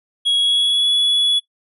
triangle tone with pitch glide, 3322 to 3394 Hz, G#7 to G#7, 0 to +37 cents, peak -12 dBFS, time 0.25-1.4 s, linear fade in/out 20 ms, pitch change +37 cents, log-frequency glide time 0.37-0.89 s, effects noise-tail reverb RT60 0.1 s tail -19 dB re dry + resampled to 32000 Hz

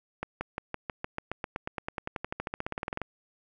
accelerating click train, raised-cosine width 0.5 ms, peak -17 dBFS, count 30, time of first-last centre 0.23-3.017 s, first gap 180 ms, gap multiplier 0.95, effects none

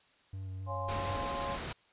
triangle tone with vibrato, 95.1 Hz, F#2, 48 cents sharp, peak -36 dBFS, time 0.33-1.17 s, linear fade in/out 5 ms, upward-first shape square, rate 3.7 Hz, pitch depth 15 cents each way
sine chord, Db major seventh, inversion none, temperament equal, 554.4 / 698.5 / 830.6 / 1046.5 Hz, Db5 / F5 / Ab5 / C6, 0 / 0 / 0 / 0 cents, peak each -40 / -44 / -43 / -38 dBFS, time 0.66-1.59 s, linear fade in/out 50 ms
pink noise, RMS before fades -39 dBFS, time 0.88-1.73 s, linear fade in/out 10 ms
effects white hiss -66 dBFS RMS until 1.92 s + resampled to 8000 Hz

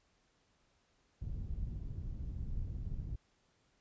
pink low-pass noise, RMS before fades -40 dBFS, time 1.21-3.16 s, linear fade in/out 10 ms, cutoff 110 Hz, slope 12 dB/octave, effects pink hiss -74 dBFS RMS until 3.8 s + resampled to 16000 Hz

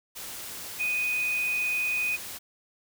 sine tone in noise, 2489 Hz, D#7, in tune, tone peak -25 dBFS, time 0.79-2.17 s, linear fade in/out 20 ms, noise white, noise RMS -39 dBFS, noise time 0.15-2.39 s, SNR +11 dB, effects none

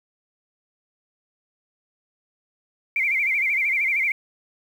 sine tone with vibrato, 2217 Hz, C#7, in tune, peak -19 dBFS, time 2.96-4.12 s, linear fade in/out 2 ms, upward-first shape sine, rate 13 Hz, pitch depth 130 cents each way, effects 8-bit

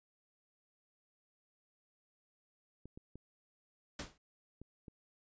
clicks, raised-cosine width 3 ms, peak -37 dBFS, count 5, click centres 2.856 / 2.975 / 3.156 / 4.616 / 4.882 s
pink noise with exponential decay, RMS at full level -38 dBFS, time 3.99-4.18 s, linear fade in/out 5 ms, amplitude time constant 41 ms
effects resampled to 16000 Hz

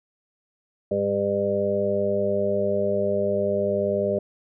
harmonic tone, 100.3 Hz, G2, 40 cents sharp, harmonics 1 / 2 / 4 / 5 / 6, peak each -35 / -29 / -26 / -28 / -24 dBFS, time 0.91-4.19 s, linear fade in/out 5 ms, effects none

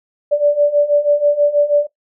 sine beating tone pair, 580 / 586.2 Hz, D5 / D5, -22 / -3 cents, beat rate 6.2 Hz, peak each -15 / -12 dBFS, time 0.31-1.87 s, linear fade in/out 20 ms, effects noise-tail reverb RT60 0.1 s tail -17 dB re dry

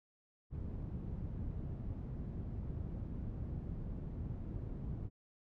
white low-pass noise, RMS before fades -42 dBFS, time 0.5-5.1 s, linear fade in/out 50 ms, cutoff 130 Hz, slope 12 dB/octave, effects none

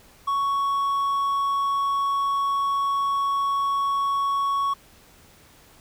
triangle tone, 1113 Hz, C#6, 7 cents sharp, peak -19 dBFS, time 0.27-4.74 s, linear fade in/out 10 ms, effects pink hiss -53 dBFS RMS until 5.8 s

